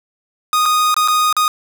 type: tone with dropouts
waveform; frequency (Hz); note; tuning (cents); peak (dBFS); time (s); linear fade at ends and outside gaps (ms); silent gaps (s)
45% pulse; 1239; D#6; -8; -12; 0.53-1.48; 1; 0.656-0.659 / 0.943-0.965 / 1.077-1.083 / 1.327-1.366
effects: none